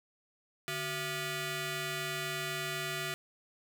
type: ring-modulated tone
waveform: 10% pulse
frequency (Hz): 524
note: C5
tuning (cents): +2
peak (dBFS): -23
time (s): 0.68-3.14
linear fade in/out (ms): 0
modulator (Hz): 900
effects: none